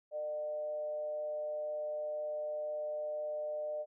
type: tone with frequency modulation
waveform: sine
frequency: 603 Hz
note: D5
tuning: 46 cents sharp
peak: -35 dBFS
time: 0.11-3.86 s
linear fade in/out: 50 ms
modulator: 152 Hz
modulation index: 0.27
effects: none